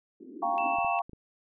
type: band-pass noise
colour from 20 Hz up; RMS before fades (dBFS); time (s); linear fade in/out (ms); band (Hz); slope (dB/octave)
pink; -44; 0.2-0.76; 5; 250 to 360; 48
type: chord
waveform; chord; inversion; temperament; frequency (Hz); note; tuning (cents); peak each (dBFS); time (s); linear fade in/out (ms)
sine; G half-diminished seventh; third; equal; 698.5 / 784 / 932.3 / 1108.7; F5 / G5 / Bb5 / Db6; 0 / 0 / 0 / 0; -29 / -31 / -34 / -32; 0.42-1.02; 10
type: tone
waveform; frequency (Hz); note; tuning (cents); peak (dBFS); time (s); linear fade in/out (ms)
sine; 2655; E7; +12; -34; 0.58-0.99; 0
type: clicks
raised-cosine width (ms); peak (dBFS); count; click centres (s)
3; -33; 4; 0.786 / 0.847 / 1.095 / 1.133
effects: none

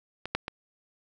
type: clicks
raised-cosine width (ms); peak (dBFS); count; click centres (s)
0.3; -18 / -10 / -17; 3; 0.256 / 0.35 / 0.481
effects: none

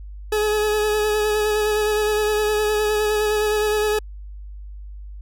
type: tone with vibrato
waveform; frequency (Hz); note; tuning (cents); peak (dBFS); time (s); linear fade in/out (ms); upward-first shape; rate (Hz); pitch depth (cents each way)
40% pulse; 423.7; G#4; +35; -17; 0.32-3.99; 5; sine; 9.7; 21
effects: added 50 Hz sine -33 dBFS peak until 5.21 s

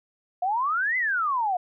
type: exponential two-way sweep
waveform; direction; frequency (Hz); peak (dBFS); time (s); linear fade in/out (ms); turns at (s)
sine; up then down; 698.5 to 2073 to 698.5; -22; 0.42-1.57; 5; 0.97
effects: none

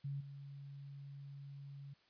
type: tone with level steps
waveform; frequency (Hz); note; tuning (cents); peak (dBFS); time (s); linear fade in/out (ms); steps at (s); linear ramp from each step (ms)
sine; 140; C#3; +18; -39 / -48; 0.04-1.94; 10; 0.2; 10
effects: white hiss -71 dBFS RMS until 2.09 s + resampled to 11025 Hz

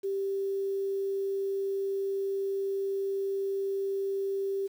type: tone with quantisation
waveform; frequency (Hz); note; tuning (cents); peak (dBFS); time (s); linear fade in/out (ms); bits
sine; 392; G4; 0; -28; 0.03-4.68; 20; 9
effects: none

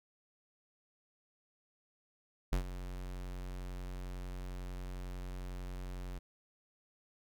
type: tone with ADSR envelope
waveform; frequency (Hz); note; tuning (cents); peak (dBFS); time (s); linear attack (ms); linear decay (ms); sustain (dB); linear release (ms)
square; 45.54; F#1; -27; -28; 2.52-6.19; 11; 98; -13; 11
effects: none

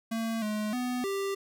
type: tone with pitch steps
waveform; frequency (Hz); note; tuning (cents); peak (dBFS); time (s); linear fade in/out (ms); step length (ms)
square; 226.2 / 212.2 / 248.8 / 393.8; A3 / G#3 / B3 / G4; +48 / +38 / +13 / +8; -30; 0.11-1.35; 10; 310
effects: none

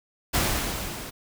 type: noise with level ramp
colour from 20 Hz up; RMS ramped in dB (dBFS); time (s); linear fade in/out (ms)
pink; -22 to -38; 0.33-1.11; 20
effects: none

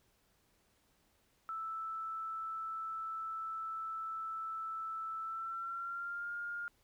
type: tone with pitch glide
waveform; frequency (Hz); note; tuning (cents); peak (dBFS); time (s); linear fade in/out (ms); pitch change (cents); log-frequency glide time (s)
sine; 1318.5 to 1413.1; E6 to F6; 0 to +20; -38; 1.49-6.68; 0; +120; 5.21-6.32
effects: pink hiss -73 dBFS RMS until 6.83 s

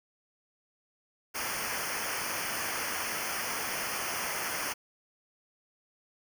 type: noise with comb filter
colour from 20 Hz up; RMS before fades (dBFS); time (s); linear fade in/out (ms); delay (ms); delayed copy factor
pink; -34; 1.34-4.74; 20; 0.26; -0.95
effects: none

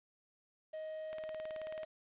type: tone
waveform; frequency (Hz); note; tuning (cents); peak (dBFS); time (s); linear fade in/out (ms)
triangle; 627; D#5; +13; -39; 0.73-1.85; 10
type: click train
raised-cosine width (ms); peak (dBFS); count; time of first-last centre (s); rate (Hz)
0.3; -33; 14; 1.13-1.833; 18.5
effects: resampled to 8000 Hz + 11-bit

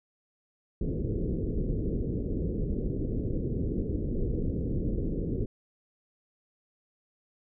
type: low-pass noise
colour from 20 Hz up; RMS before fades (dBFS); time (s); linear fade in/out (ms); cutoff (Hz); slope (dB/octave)
pink; -30; 0.81-5.46; 5; 470; 48
effects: none

